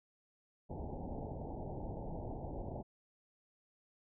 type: low-pass noise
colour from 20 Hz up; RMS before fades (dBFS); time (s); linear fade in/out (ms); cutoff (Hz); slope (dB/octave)
pink; -43; 0.69-2.83; 20; 890; 96
effects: none

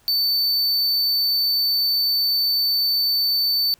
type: tone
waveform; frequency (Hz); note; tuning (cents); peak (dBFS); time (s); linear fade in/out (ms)
square; 4534; C#8; +38; -18; 0.08-3.74; 0
effects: pink hiss -57 dBFS RMS until 3.79 s

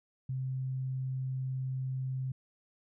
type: tone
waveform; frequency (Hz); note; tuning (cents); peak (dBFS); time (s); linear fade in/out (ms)
sine; 130.81; C3; 0; -32; 0.29-2.32; 5
effects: none

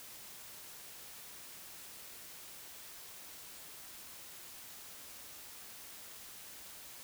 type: silence
effects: white hiss -51 dBFS RMS until 7.03 s

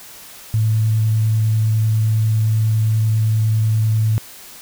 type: tone with vibrato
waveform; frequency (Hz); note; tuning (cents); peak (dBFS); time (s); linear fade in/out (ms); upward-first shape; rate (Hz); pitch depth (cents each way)
sine; 109.7; A2; -5; -13; 0.54-4.18; 0; sine; 10; 9
effects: white hiss -39 dBFS RMS until 4.61 s

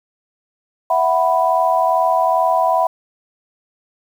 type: chord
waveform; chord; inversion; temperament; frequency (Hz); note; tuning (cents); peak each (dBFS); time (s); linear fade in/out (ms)
sine; E suspended second; none; just; 659.3 / 741.7 / 988.9; E5 / F#5 / B5; 0 / +4 / +2; -17; 0.9-2.87; 5
effects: 7-bit

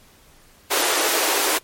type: high-pass noise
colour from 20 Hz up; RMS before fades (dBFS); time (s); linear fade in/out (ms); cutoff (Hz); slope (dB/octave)
pink; -20; 0.7-1.59; 20; 320; 48
effects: pink hiss -52 dBFS RMS until 1.63 s + MP3 64 kbps

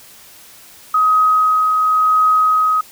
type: tone with tremolo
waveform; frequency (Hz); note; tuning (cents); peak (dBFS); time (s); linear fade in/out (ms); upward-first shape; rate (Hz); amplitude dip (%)
sine; 1262; D#6; +24; -9; 0.94-2.81; 5; triangle; 0.94; 30
effects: white hiss -42 dBFS RMS until 2.91 s

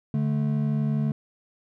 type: tone pair together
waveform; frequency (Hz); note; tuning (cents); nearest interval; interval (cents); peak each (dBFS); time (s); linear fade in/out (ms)
triangle; 145.33 / 217.6; D3 / A3; -18 / -19; perfect fifth; 699; -22 / -24; 0.14-1.12; 2
effects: none

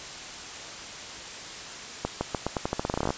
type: accelerating click train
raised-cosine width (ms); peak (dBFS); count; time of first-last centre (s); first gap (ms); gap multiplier
1; -12; 18; 2.05-3.105; 160; 0.86
effects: white hiss -39 dBFS RMS until 3.17 s + resampled to 16000 Hz

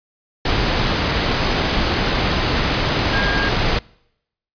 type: tone in noise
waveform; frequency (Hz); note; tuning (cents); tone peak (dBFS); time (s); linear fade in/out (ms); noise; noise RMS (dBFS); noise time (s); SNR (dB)
sine; 1621; G#6; -42; -21; 3.13-3.49; 5; pink; -18; 0.45-3.79; -6
effects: noise-tail reverb RT60 0.8 s tail -26 dB re dry + resampled to 11025 Hz

